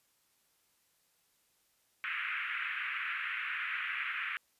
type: band-pass noise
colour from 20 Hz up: white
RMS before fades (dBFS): -37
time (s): 2.04-4.37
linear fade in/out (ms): 0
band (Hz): 1300 to 2600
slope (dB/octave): 48
effects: white hiss -73 dBFS RMS until 4.59 s + resampled to 32000 Hz